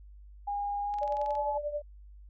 sine tone with pitch glide, 814 to 856 Hz, G#5 to A5, -35 to -48 cents, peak -30 dBFS, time 0.47-1.58 s, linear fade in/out 10 ms, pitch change +87 cents, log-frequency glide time 0.82-1.34 s
click train, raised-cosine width 0.2 ms, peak -33 dBFS, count 10, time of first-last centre 0.94-1.353 s, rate 21.8 Hz
sine tone with tremolo, 589 Hz, D5, 5 cents sharp, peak -28 dBFS, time 1.01-1.82 s, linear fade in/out 10 ms, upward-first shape triangle, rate 11 Hz, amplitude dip 80%
effects added 50 Hz sine -48 dBFS peak until 2.29 s

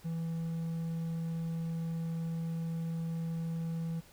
triangle tone, 164.81 Hz, E3, in tune, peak -31 dBFS, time 0.04-4.01 s, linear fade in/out 20 ms, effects pink hiss -59 dBFS RMS until 4.12 s

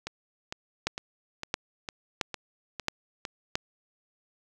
two click trains, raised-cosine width 0.2 ms, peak -17 / -9 dBFS, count 8 / 5, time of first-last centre 0.07-3.252 / 0.87-3.555 s, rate 2.2 / 1.49 Hz, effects none

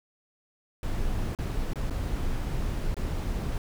brown noise with dropouts, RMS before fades -29 dBFS, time 0.83-3.58 s, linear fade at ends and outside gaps 1 ms, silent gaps 1.35-1.387 / 1.734-1.757 / 1.899-1.907 / 2.944-2.967 s, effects none

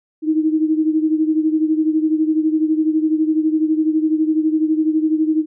sine beating tone pair, 311.1 / 323.1 Hz, D#4 / E4, 0 / -35 cents, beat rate 12 Hz, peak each -15 / -20 dBFS, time 0.22-5.46 s, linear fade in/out 50 ms, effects none

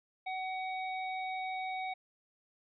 harmonic tone, 751 Hz, F#5, 26 cents sharp, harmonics 1 / 3 / 5, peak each -36 / -41 / -50 dBFS, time 0.26-1.94 s, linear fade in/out 10 ms, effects none

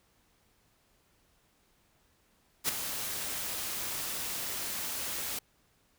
white noise with ADSR envelope, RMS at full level -27 dBFS, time 2.64-5.39 s, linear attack 44 ms, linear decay 13 ms, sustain -9 dB, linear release 5 ms, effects pink hiss -69 dBFS RMS until 5.98 s

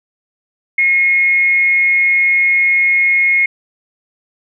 sine tone with frequency modulation, 2159 Hz, C#7, 46 cents flat, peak -9 dBFS, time 0.78-3.46 s, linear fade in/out 5 ms, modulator 293 Hz, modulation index 0.2, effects none

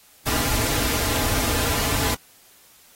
pink noise with comb filter, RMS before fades -23 dBFS, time 0.26-2.15 s, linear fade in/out 10 ms, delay 5.4 ms, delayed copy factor -0.85, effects white hiss -53 dBFS RMS until 2.95 s + AAC 48 kbps

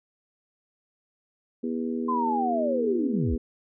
harmonic tone, 80.8 Hz, E2, 34 cents flat, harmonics 3 / 4 / 5 / 6, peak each -28 / -35 / -33 / -40 dBFS, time 1.63-3.38 s, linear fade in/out 10 ms
sine linear sweep, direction down, 1046.5 to 41.65 Hz, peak -24 dBFS, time 2.08-3.36 s, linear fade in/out 10 ms
effects none

